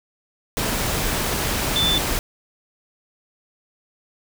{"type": "tone in noise", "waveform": "sine", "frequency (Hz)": 3520, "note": "A7", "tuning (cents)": 0, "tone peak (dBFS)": -18, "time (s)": [1.76, 1.98], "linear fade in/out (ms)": 0, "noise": "pink", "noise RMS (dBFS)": -23, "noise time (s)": [0.57, 2.19], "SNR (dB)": 2, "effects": []}